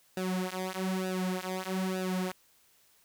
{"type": "tone with flanger", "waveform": "sawtooth", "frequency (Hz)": 186.2, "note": "F#3", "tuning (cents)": 11, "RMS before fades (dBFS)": -33, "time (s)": [0.17, 2.32], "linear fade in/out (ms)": 2, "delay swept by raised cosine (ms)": [0.92, 6.12], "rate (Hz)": 1.1, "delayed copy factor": -1, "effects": ["white hiss -65 dBFS RMS until 3.04 s"]}